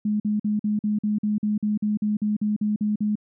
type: tone bursts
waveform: sine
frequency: 210.4 Hz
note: G#3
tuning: 23 cents sharp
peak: -20 dBFS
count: 16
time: 0.05-3.155 s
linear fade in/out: 5 ms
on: 150 ms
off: 47 ms
effects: none